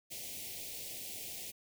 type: band-stop noise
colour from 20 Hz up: white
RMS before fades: -44 dBFS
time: 0.1-1.52 s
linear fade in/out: 20 ms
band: 760 to 2100 Hz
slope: 48 dB/octave
effects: none